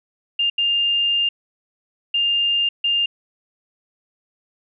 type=tone bursts at uneven times; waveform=sine; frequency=2806 Hz; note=F7; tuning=8 cents sharp; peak=-16 dBFS; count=4; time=0.39-0.5 / 0.58-1.29 / 2.14-2.69 / 2.84-3.06 s; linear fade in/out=5 ms; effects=none

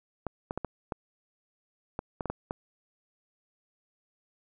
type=clicks; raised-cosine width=1 ms; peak=-18 dBFS; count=10; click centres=0.267 / 0.509 / 0.576 / 0.647 / 0.922 / 1.991 / 2.208 / 2.257 / 2.3 / 2.509 s; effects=none

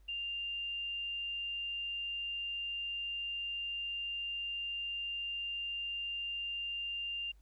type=tone; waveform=sine; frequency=2794 Hz; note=F7; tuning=in tune; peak=-36 dBFS; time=0.08-7.32 s; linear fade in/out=10 ms; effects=added 50 Hz sine -58 dBFS peak until 7.41 s + pink hiss -75 dBFS RMS until 7.41 s

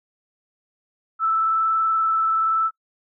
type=tone with frequency modulation; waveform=sine; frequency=1318.5 Hz; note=E6; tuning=in tune; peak=-17 dBFS; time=1.19-2.71 s; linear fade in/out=50 ms; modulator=21 Hz; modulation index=0.6; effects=noise-tail reverb RT60 0.1 s tail -24 dB re dry

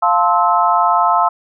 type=chord; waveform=sine; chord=F major seventh; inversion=none; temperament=equal with one note detuned; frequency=698.5 / 880 / 1046.5 / 1298.9 Hz; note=F5 / A5 / C6 / E6; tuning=0 / 0 / 0 / -26 cents; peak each=-16 dBFS; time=0.02-1.29 s; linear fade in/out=10 ms; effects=none

